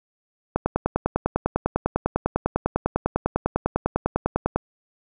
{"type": "click train", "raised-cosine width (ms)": 1, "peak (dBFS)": -6, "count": 41, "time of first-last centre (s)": [0.56, 4.56], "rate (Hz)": 10, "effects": []}